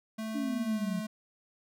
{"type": "tone with pitch glide", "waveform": "square", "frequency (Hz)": [220, 215.6], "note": ["A3", "A3"], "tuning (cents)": [0, -35], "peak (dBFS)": -35, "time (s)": [0.18, 1.07], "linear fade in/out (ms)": 10, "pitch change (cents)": -35, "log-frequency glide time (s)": [0.6, 0.94]}
{"type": "exponential sweep", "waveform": "sine", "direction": "down", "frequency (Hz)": [293.7, 174.61], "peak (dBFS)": -31, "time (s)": [0.34, 1.01], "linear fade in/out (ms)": 20}
{"effects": []}